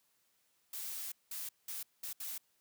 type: noise bursts at uneven times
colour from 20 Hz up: blue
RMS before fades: -42 dBFS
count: 5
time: 0.73-1.12 / 1.31-1.49 / 1.68-1.83 / 2.03-2.13 / 2.2-2.38 s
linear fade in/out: 5 ms
effects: white hiss -75 dBFS RMS until 2.6 s + high-pass 80 Hz 12 dB/octave